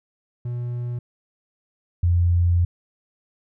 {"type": "tone pair in turn", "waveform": ["triangle", "sine"], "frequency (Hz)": [121.2, 86.98], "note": ["B2", "F2"], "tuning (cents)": [-32, -6], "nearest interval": "tritone", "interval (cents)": 574, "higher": "first", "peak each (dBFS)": [-23, -15], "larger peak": "second", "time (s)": [[0.45, 0.99], [2.03, 2.65]], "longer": "second", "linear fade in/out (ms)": 5, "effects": []}